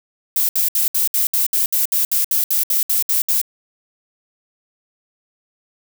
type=noise bursts; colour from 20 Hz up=violet; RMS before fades=-17 dBFS; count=16; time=0.36-3.415 s; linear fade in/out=2 ms; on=130 ms; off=65 ms; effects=none